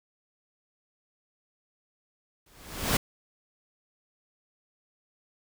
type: noise with exponential growth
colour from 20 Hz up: pink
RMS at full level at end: -22 dBFS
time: 2.46-2.97 s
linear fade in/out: 5 ms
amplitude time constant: 110 ms
effects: none